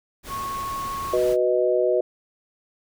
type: noise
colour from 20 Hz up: pink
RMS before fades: -37 dBFS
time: 0.23-1.37 s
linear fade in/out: 50 ms
type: tone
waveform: sine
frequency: 1100 Hz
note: C#6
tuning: 14 cents flat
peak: -27 dBFS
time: 0.28-1.18 s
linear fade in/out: 50 ms
type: chord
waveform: sine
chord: B major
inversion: second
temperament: equal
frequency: 370 / 493.9 / 622.3 Hz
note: F#4 / B4 / D#5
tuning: 0 / 0 / 0 cents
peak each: -22 dBFS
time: 1.13-2.01 s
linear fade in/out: 5 ms
effects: none